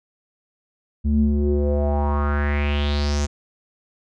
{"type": "tone with low-pass filter sweep", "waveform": "square", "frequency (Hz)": 72.6, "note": "D2", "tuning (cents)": -19, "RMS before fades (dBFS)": -20, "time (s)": [1.04, 3.27], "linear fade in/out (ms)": 20, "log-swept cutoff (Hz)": [170, 6900], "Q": 4.6, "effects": []}